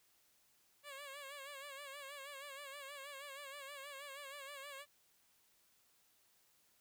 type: tone with vibrato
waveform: 10% pulse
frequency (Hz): 560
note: C#5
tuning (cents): +18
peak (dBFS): -40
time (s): 0.83-4.86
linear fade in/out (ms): 50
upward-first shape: sine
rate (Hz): 6.3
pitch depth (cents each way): 77
effects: white hiss -73 dBFS RMS until 6.8 s